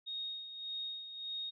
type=tone with tremolo; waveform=sine; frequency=3729 Hz; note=A#7; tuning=in tune; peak=-37 dBFS; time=0.06-1.51 s; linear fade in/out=20 ms; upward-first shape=sine; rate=1.7 Hz; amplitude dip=60%; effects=none